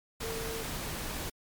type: tone in noise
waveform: sine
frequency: 451.6 Hz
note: A4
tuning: 45 cents sharp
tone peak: -38 dBFS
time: 0.22-0.63 s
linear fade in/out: 10 ms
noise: pink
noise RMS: -37 dBFS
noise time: 0.2-1.3 s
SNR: -4 dB
effects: MP3 96 kbps